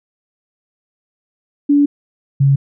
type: tone pair in turn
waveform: sine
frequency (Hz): 287.4 / 138.24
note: D4 / C#3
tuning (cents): -37 / -4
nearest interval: octave + minor second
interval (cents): 1267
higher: first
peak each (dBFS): -8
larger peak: neither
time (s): 1.69-1.86 / 2.4-2.56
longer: first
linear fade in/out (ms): 10
effects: none